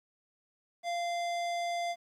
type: tone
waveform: square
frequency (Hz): 692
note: F5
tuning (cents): -16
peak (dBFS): -32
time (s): 0.83-1.96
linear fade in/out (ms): 50
effects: low-pass 7000 Hz 12 dB/octave + 11-bit